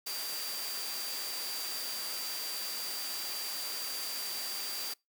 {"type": "tone in noise", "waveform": "sine", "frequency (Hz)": 4713, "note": "D8", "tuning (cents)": 5, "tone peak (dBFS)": -39, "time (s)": [0.06, 4.94], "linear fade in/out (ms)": 10, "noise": "white", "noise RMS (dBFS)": -39, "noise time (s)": [0.06, 4.94], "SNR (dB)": -3, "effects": ["noise-tail reverb RT60 0.2 s tail -25 dB re dry", "high-pass 300 Hz 12 dB/octave"]}